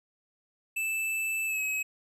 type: tone with pitch glide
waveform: square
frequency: 2637 to 2556 Hz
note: E7 to D#7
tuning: 0 to +46 cents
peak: -29 dBFS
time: 0.76-1.83 s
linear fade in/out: 10 ms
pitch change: -54 cents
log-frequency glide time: 1.46-1.61 s
effects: none